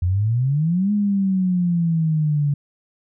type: exponential two-way sweep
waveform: sine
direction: up then down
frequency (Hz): 85.4 to 209.2 to 142.2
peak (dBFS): -16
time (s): 0.02-2.54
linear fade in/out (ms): 5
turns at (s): 0.92
effects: none